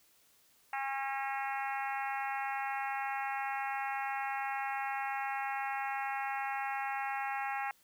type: harmonic tone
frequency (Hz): 271.4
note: C#4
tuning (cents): -36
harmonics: 3 / 4 / 5 / 6 / 7 / 8 / 9 / 10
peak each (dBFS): -36 / -44 / -44 / -44 / -43 / -45 / -48 / -49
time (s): 0.73-7.71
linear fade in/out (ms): 2
effects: white hiss -67 dBFS RMS until 7.83 s